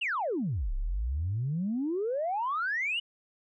sine exponential two-way sweep, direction down then up, 2993 to 31.35 to 2993 Hz, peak -27 dBFS, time 0.01-3 s, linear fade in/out 10 ms, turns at 0.74 s, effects tanh soft clip ceiling -23 dBFS

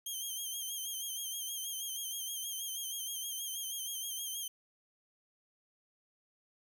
10% pulse tone with vibrato, 3176 Hz, G7, 22 cents sharp, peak -30 dBFS, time 0.06-4.48 s, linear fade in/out 5 ms, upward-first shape sine, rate 6.3 Hz, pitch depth 56 cents each way, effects none

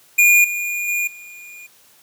square tone with level steps, 2429 Hz, D#7, 42 cents flat, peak -10 / -22 / -19 / -37 dBFS, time 0.18-1.67 s, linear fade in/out 10 ms, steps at 0.44 / 0.88 / 1.07 s, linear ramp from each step 5 ms, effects white hiss -52 dBFS RMS until 2.02 s + high-pass 80 Hz 12 dB/octave

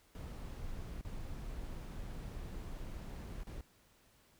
brown noise with dropouts, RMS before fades -44 dBFS, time 0.15-3.61 s, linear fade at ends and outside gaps 2 ms, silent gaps 1.012-1.048 / 3.434-3.469 s, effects pink hiss -68 dBFS RMS until 4.39 s

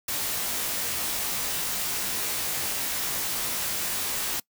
white noise with comb filter, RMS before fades -29 dBFS, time 0.08-4.4 s, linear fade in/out 5 ms, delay 18 ms, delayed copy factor -0.9, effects noise-tail reverb RT60 0.1 s tail -23 dB re dry

